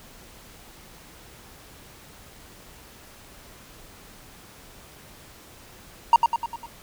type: tone with echo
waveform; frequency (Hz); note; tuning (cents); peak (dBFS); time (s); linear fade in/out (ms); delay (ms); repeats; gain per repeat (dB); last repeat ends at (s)
triangle; 932.3; A#5; 0; -8; 6.13-6.16; 2; 100; 5; -5; 6.66
effects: pink hiss -48 dBFS RMS until 6.82 s